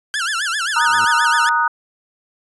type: tone with vibrato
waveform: sawtooth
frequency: 1526 Hz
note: G6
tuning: 47 cents flat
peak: -15 dBFS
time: 0.14-1.49 s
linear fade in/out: 0 ms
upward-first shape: sine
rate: 7.6 Hz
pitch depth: 240 cents each way
type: tone with exponential growth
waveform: 15% pulse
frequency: 107 Hz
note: A2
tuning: 48 cents flat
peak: -25 dBFS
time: 0.63-1.05 s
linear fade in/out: 0 ms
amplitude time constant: 90 ms
type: chord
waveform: sine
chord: D# minor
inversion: second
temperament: equal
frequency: 932.3 / 1244.5 / 1480 Hz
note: A#5 / D#6 / F#6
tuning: 0 / 0 / 0 cents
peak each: -18 dBFS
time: 0.76-1.68 s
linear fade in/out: 5 ms
effects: resampled to 24000 Hz